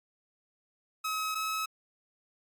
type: tone pair in turn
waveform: sawtooth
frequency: 1278 / 1286.9 Hz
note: D#6 / E6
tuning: +46 / -42 cents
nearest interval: unison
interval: 12 cents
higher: second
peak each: -27 dBFS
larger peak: neither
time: 1.04-1.35 / 1.35-1.66 s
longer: neither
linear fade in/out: 10 ms
effects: AAC 64 kbps